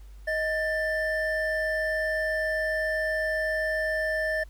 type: tone pair together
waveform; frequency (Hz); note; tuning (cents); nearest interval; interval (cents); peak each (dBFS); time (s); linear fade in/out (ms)
triangle; 627 / 1773.4; D#5 / A6; +13 / +13; octave + tritone; 1800; -26; 0.27-4.44; 10
effects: added 50 Hz sine -43 dBFS peak until 4.49 s + pink hiss -62 dBFS RMS until 4.49 s